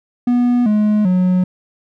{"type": "tone with pitch steps", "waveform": "triangle", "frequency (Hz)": [244, 211.2, 182.79], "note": ["B3", "G#3", "F#3"], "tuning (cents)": [-21, 29, -21], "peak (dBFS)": -9, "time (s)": [0.27, 1.44], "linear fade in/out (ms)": 5, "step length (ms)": 390, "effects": []}